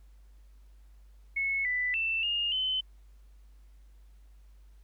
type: tone with pitch steps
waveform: sine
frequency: 2194 / 1988 / 2667 / 2836 / 3049 Hz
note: C#7 / B6 / E7 / F7 / G7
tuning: -18 / +11 / +20 / +26 / -49 cents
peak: -27 dBFS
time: 1.36-2.81 s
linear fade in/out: 10 ms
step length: 290 ms
effects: added 50 Hz sine -52 dBFS peak until 4.83 s + pink hiss -72 dBFS RMS until 4.83 s